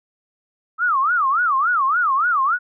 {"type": "tone with vibrato", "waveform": "sine", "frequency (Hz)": 1244.5, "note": "D#6", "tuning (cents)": 0, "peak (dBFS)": -15, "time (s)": [0.78, 2.59], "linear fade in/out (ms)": 50, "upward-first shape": "sine", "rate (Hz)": 3.5, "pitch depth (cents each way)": 290, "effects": []}